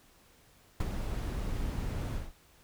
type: noise with ADSR envelope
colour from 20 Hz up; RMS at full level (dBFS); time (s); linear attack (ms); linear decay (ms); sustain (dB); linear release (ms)
brown; -27; 0.8-2.33; 4; 30; -7; 190
effects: pink hiss -62 dBFS RMS until 2.63 s